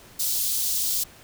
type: high-pass noise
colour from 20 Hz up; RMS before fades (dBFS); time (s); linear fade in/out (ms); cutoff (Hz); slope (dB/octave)
white; -25; 0.19-1.04; 10; 3800; 24
effects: pink hiss -49 dBFS RMS until 1.23 s